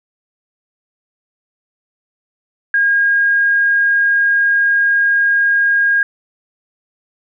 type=tone; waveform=sine; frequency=1626 Hz; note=G#6; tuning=37 cents flat; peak=-10 dBFS; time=2.74-6.03 s; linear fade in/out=2 ms; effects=none